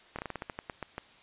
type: slowing click train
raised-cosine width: 0.5 ms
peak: -21 dBFS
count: 12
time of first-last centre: 0.16-0.981 s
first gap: 27 ms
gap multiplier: 1.19
effects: white hiss -57 dBFS RMS until 1.22 s + resampled to 8000 Hz